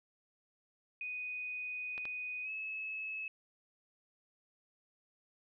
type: tone with pitch glide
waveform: sine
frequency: 2489 to 2589 Hz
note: D#7 to E7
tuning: 0 to -32 cents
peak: -38 dBFS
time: 1.01-3.28 s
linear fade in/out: 2 ms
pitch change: +68 cents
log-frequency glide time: 2.43-2.5 s
type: clicks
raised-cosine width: 0.3 ms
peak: -30 dBFS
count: 2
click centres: 1.979 / 2.054 s
effects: none